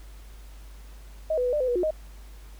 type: tone with pitch steps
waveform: sine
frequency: 630 / 497.8 / 495 / 596 / 510 / 485.3 / 359.3 / 623 Hz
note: D#5 / B4 / B4 / D5 / C5 / B4 / F4 / D#5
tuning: +21 / +14 / +4 / +25 / -44 / -30 / +49 / +2 cents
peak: -22 dBFS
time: 1.3-1.908 s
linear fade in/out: 5 ms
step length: 76 ms
effects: added 50 Hz sine -42 dBFS peak until 2.59 s + pink hiss -55 dBFS RMS until 2.59 s

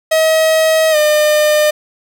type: tone with pitch glide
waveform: 45% pulse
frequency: 637 to 604.4 Hz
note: D#5 to D5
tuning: +41 to +50 cents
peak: -9 dBFS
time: 0.11-1.71 s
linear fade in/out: 10 ms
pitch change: -91 cents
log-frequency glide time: 0.91-0.96 s
effects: none

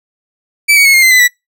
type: tone with pitch steps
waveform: 40% pulse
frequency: 2311 / 2248 / 2186 / 2127 / 2068 / 2012 / 1956.8 Hz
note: D7 / C#7 / C#7 / C7 / C7 / B6 / B6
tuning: -28 / +24 / -25 / +28 / -21 / +32 / -16 cents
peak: -4 dBFS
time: 0.68-1.282 s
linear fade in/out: 20 ms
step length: 86 ms
effects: noise-tail reverb RT60 0.2 s tail -25 dB re dry

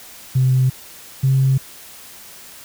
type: tone pair in turn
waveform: sine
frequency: 129.7 / 133.65 Hz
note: C3 / C3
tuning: -15 / +37 cents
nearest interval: minor second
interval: 52 cents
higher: second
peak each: -11 dBFS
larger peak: neither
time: 0.35-0.7 / 1.23-1.58 s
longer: neither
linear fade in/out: 10 ms
effects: tanh soft clip ceiling -7 dBFS + white hiss -40 dBFS RMS until 2.64 s

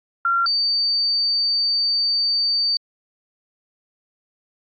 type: tone pair in turn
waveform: sine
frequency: 1375 / 4600 Hz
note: F6 / D8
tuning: -27 / -37 cents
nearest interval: octave + major sixth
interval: 2090 cents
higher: second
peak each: -16 / -17 dBFS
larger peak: first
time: 0.25-0.46 / 0.46-2.77 s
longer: second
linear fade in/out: 2 ms
effects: AAC 48 kbps

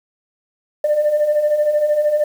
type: beating tone pair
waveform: sine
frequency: 587.3 / 600.3 Hz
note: D5 / D5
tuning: 0 / +38 cents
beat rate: 13 Hz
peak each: -20 / -13 dBFS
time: 0.84-2.24 s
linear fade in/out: 5 ms
effects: tanh soft clip ceiling -9 dBFS + 7-bit

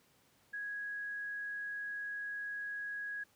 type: tone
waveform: sine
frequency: 1660 Hz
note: G#6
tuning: 1 cent flat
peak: -38 dBFS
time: 0.53-3.24 s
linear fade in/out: 10 ms
effects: pink hiss -69 dBFS RMS until 3.35 s + high-pass 100 Hz 12 dB/octave

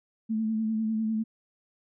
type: tone with vibrato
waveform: sine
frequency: 220 Hz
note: A3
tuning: in tune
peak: -25 dBFS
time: 0.29-1.24 s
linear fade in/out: 20 ms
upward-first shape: sine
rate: 10 Hz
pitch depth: 30 cents each way
effects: none

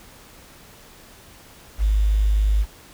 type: tone with quantisation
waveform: sine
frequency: 51.91 Hz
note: G#1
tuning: in tune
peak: -15 dBFS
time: 1.78-2.66 s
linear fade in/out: 50 ms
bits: 7
effects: pink hiss -47 dBFS RMS until 2.93 s

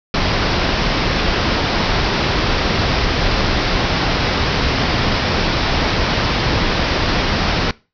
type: low-pass noise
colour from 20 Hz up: pink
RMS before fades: -17 dBFS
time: 0.14-7.71 s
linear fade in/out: 2 ms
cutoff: 5500 Hz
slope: 96 dB/octave
effects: noise-tail reverb RT60 0.3 s tail -22 dB re dry

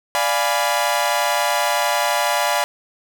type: chord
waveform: sawtooth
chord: D diminished seventh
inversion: none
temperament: equal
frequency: 587.3 / 698.5 / 830.6 / 987.8 Hz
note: D5 / F5 / Ab5 / Cb6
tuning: 0 / 0 / 0 / 0 cents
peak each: -19 dBFS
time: 0.15-2.64 s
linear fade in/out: 0 ms
effects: none

